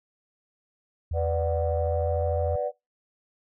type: tone with pitch glide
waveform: sine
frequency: 82 to 83.97 Hz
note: E2 to E2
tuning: -9 to +33 cents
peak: -26 dBFS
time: 1.11-2.56 s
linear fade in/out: 5 ms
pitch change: +42 cents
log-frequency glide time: 1.77-2.13 s
type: chord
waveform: sine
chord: B minor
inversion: none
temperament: equal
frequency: 493.9 / 587.3 / 740 Hz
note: B4 / D5 / F#5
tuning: 0 / 0 / 0 cents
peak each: -29 / -27 / -32 dBFS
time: 1.13-2.72 s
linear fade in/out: 50 ms
effects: noise-tail reverb RT60 0.2 s tail -23 dB re dry + tanh soft clip ceiling -14 dBFS